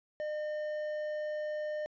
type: tone with hard clipping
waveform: sine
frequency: 606 Hz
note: D#5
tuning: 46 cents flat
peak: -35 dBFS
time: 0.2-1.86 s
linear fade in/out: 0 ms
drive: 6 dB
effects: resampled to 16000 Hz